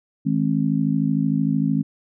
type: harmonic tone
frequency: 53.2 Hz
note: G#1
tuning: 42 cents sharp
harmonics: 3 / 4 / 5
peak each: -22 / -22 / -22 dBFS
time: 0.25-1.83 s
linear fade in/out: 20 ms
effects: none